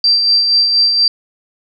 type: tone with tremolo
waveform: sine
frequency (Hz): 4699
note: D8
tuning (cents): 0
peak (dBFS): -7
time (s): 0.04-1.08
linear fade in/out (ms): 2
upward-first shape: sine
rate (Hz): 4.2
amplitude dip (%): 40
effects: none